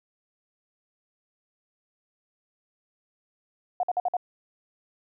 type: tone bursts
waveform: sine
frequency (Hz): 721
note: F#5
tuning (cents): -45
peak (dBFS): -22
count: 5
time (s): 3.8-4.168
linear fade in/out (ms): 2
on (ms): 32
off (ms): 52
effects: none